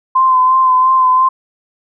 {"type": "tone with vibrato", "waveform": "sine", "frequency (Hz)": 1033, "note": "C6", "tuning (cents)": -22, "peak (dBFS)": -7, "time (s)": [0.15, 1.29], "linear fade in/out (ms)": 10, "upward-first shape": "sine", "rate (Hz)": 2.9, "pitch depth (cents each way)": 26, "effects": []}